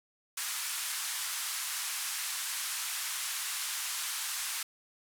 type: band-pass noise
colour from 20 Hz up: white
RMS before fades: -36 dBFS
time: 0.37-4.63 s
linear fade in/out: 5 ms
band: 1000 to 12000 Hz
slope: 24 dB/octave
effects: none